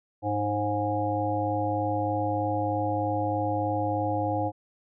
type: harmonic tone with a mistuned harmonic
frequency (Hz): 103.2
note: G#2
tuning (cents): -10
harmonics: 1 / 3 / 5 / 7 / 8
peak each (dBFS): -31 / -31 / -31 / -31 / -31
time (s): 0.22-4.52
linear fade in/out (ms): 50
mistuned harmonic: 5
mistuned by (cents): +47
effects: none